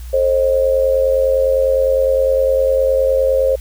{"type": "tone with amplitude modulation", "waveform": "sine", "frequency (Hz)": 531, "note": "C5", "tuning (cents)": 25, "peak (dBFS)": -8, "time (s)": [0.13, 3.56], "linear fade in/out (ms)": 10, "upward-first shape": "sine", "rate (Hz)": 89.8, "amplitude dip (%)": 70, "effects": ["added 60 Hz sine -27 dBFS peak until 3.6 s", "white hiss -44 dBFS RMS until 3.6 s"]}